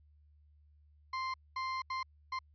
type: tone bursts at uneven times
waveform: 35% pulse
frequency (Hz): 1046.5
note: C6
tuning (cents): 0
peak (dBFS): -33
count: 4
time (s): 1.13-1.34 / 1.56-1.82 / 1.9-2.03 / 2.32-2.39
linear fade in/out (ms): 5
effects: added 74 Hz sine -61 dBFS peak until 2.54 s + resampled to 11025 Hz